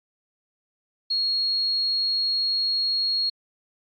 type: tone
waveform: sine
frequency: 4298 Hz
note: C8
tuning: 46 cents sharp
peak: -21 dBFS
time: 1.1-3.3 s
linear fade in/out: 10 ms
effects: AAC 64 kbps